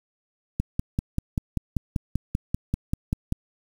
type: click train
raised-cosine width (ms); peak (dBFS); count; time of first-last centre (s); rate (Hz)
5; -11; 15; 0.6-3.324; 5.14
effects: 7-bit